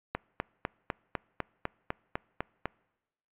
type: click train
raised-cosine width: 0.5 ms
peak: -15 dBFS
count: 11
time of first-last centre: 0.15-2.656 s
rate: 3.99 Hz
effects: noise-tail reverb RT60 1.0 s tail -26 dB re dry + resampled to 8000 Hz